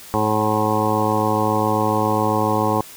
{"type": "harmonic tone with a mistuned harmonic", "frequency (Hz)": 107.3, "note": "A2", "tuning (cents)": -43, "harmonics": [1, 2, 3, 4, 5, 7, 8, 9, 10], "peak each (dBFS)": [-25, -25, -25, -25, -25, -25, -25, -25, -25], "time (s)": [0.14, 2.81], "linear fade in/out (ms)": 0, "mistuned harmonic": 5, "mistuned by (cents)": 17, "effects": ["white hiss -40 dBFS RMS until 2.96 s"]}